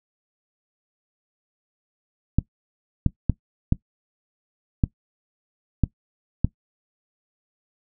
clicks, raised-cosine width 5 ms, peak -5 dBFS, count 7, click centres 2.386 / 3.063 / 3.297 / 3.724 / 4.838 / 5.837 / 6.446 s, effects noise-tail reverb RT60 0.1 s tail -19 dB re dry

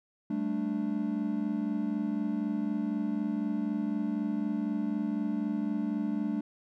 triangle chord, G suspended second, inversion none, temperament equal, 196 / 220 / 293.7 Hz, G3 / A3 / D4, 0 / 0 / 0 cents, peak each -33 / -30 / -31 dBFS, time 0.3-6.41 s, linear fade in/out 5 ms, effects none

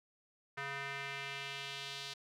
square tone with band-pass filter sweep, 139.1 Hz, C#3, 6 cents sharp, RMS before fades -43 dBFS, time 0.57-2.14 s, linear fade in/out 10 ms, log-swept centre 1700 to 4000 Hz, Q 1.9, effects none

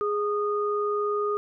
sine tone pair together, 415.1 / 1231.4 Hz, G#4 / D#6, -1 / -18 cents, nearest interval octave + perfect fifth, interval 1883 cents, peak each -25 / -28 dBFS, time 0.01-1.37 s, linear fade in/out 0 ms, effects none

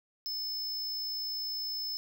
square tone, 5240 Hz, E8, 11 cents flat, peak -34 dBFS, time 0.26-1.97 s, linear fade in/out 0 ms, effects none

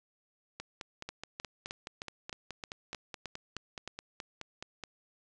two click trains, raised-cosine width 0.2 ms, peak -22 / -23 dBFS, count 10 / 21, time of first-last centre 1.09-3.876 / 0.6-4.837 s, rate 3.23 / 4.72 Hz, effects resampled to 22050 Hz

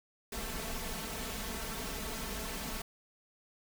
pink noise with comb filter, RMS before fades -39 dBFS, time 0.32-2.82 s, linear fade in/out 5 ms, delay 4.5 ms, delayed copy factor +0.75, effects none

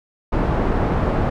pink low-pass noise, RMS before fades -19 dBFS, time 0.32-1.3 s, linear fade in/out 10 ms, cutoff 1000 Hz, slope 12 dB/octave, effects none

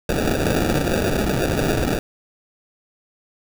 white noise with sample-and-hold, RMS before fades -20 dBFS, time 0.09-1.99 s, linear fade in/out 2 ms, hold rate 1050 Hz, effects none

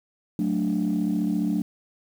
sine chord, D major, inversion first, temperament equal, 185 / 220 / 293.7 Hz, F#3 / A3 / D4, 0 / 0 / 0 cents, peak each -25 dBFS, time 0.39-1.62 s, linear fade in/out 2 ms, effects tanh soft clip ceiling -16 dBFS + 8-bit

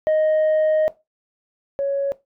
sine tone pair in turn, 622.3 / 556.3 Hz, D#5 / C#5, 0 / +6 cents, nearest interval major second, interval 194 cents, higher first, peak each -12 / -18 dBFS, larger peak first, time 0.07-0.88 / 1.79-2.12 s, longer first, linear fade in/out 0 ms, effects noise-tail reverb RT60 0.2 s tail -17 dB re dry + tanh soft clip ceiling -14 dBFS

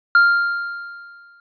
triangle tone with exponential decay, 1396.9 Hz, F6, in tune, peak -6 dBFS, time 0.15-1.4 s, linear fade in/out 2 ms, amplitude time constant 270 ms, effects resampled to 11025 Hz

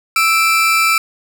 40% pulse tone pair together, 1318.5 / 2351 Hz, E6 / D7, 0 / +1 cents, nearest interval minor seventh, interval 1001 cents, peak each -13 dBFS, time 0.16-0.98 s, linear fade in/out 2 ms, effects none

